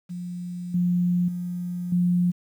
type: tone with level steps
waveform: sine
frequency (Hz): 177.2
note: F3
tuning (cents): +25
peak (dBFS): -30 / -19 / -27 / -18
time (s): 0.09-2.32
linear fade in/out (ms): 20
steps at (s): 0.74 / 1.28 / 1.92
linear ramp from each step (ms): 5
effects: 9-bit